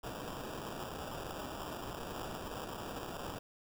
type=noise with sample-and-hold; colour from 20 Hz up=violet; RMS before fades=-43 dBFS; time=0.03-3.39 s; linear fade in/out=10 ms; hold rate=2100 Hz; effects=none